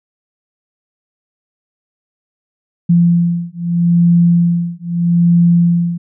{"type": "beating tone pair", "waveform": "sine", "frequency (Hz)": [171.4, 172.19], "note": ["F3", "F3"], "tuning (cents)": [-32, -24], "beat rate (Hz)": 0.79, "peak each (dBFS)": -12, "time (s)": [2.89, 5.98], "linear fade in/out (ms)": 10, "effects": []}